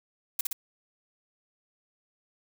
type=noise with echo; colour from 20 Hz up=blue; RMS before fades=-27 dBFS; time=0.39-0.41 s; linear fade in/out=5 ms; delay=60 ms; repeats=2; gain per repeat=-2 dB; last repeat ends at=0.53 s; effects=none